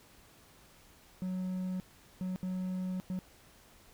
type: tone bursts at uneven times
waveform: triangle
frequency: 184.7 Hz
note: F#3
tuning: 3 cents flat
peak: -31 dBFS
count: 4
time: 1.22-1.8 / 2.21-2.36 / 2.43-3 / 3.1-3.19 s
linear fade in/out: 0 ms
effects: pink hiss -60 dBFS RMS until 3.93 s